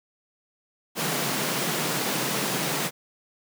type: high-pass noise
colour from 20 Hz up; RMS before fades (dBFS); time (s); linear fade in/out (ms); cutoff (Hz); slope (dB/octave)
pink; -27; 0.95-2.91; 50; 130; 96
effects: none